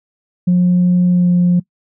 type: tone with pitch glide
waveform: sine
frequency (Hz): 178.8 to 176.95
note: F3 to F3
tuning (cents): +41 to +23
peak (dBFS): -7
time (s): 0.47-1.6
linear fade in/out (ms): 10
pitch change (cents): -18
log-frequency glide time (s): 1.08-1.3
effects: noise-tail reverb RT60 0.1 s tail -22 dB re dry + tanh soft clip ceiling -6 dBFS